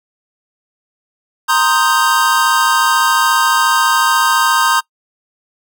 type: chord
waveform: square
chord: C minor seventh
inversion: third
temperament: equal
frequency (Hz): 932.3 / 1046.5 / 1244.5 / 1568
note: Bb5 / C6 / Eb6 / G6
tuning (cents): 0 / 0 / 0 / 0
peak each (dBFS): -17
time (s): 1.48-4.81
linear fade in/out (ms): 20
effects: noise-tail reverb RT60 0.1 s tail -23 dB re dry